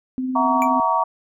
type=tone with tremolo; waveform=sine; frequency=257.3 Hz; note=C4; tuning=29 cents flat; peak=-20 dBFS; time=0.18-0.8 s; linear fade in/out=0 ms; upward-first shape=sine; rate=19 Hz; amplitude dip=30%
type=chord; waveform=sine; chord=F# dominant seventh; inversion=third; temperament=equal with one note detuned; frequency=659.3 / 740 / 932.3 / 1132 Hz; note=E5 / F#5 / A#5 / C#6; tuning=0 / 0 / 0 / +36 cents; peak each=-25 / -25 / -19 / -21 dBFS; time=0.35-1.04 s; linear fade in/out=10 ms
type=tone with exponential decay; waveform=square; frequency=2329 Hz; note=D7; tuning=15 cents flat; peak=-23 dBFS; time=0.62-0.71 s; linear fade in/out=0 ms; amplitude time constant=18 ms
effects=none